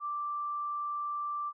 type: tone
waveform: sine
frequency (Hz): 1174.7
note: D6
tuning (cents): 0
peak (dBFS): -32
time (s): 0-1.53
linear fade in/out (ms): 50
effects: none